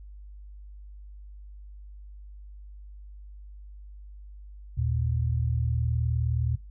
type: tone pair together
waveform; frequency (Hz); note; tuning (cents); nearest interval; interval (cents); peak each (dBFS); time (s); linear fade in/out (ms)
sine; 79.09 / 118.5; D#2 / A#2; +29 / +29; perfect fifth; 700; -27; 4.77-6.56; 10
effects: noise-tail reverb RT60 0.2 s tail -18 dB re dry + added 50 Hz sine -42 dBFS peak until 6.7 s